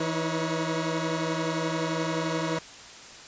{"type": "tone cluster", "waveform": "20% pulse", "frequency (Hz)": [163.7, 315.9, 485.5, 550], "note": ["E3", "D#4", "B4", "C#5"], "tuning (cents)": [-12, 26, -30, -14], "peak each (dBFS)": [-25, -27, -30, -30], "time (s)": [0, 2.59], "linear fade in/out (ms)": 5, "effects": ["white hiss -45 dBFS RMS until 3.27 s", "resampled to 16000 Hz"]}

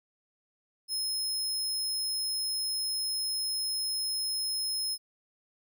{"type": "tone", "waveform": "sawtooth", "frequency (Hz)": 5160, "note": "E8", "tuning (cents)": -38, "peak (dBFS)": -27, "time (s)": [0.88, 4.98], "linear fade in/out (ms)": 50, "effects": []}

